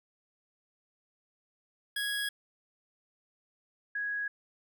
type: tone pair in turn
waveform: 25% pulse / sine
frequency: 1661.2 / 1661.2 Hz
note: G#6 / G#6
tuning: 0 / 0 cents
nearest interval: unison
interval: 0 cents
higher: neither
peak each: -27 / -31 dBFS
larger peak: first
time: 1.96-2.29 / 3.95-4.28 s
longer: neither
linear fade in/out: 5 ms
effects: none